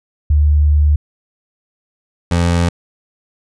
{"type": "tone pair in turn", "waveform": ["sine", "25% pulse"], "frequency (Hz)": [74.2, 86.01], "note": ["D2", "F2"], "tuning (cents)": [18, -26], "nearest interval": "minor third", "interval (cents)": 256, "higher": "second", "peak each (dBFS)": -8, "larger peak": "neither", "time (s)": [[0.3, 0.96], [2.31, 2.69]], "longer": "first", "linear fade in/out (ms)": 5, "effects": ["resampled to 22050 Hz"]}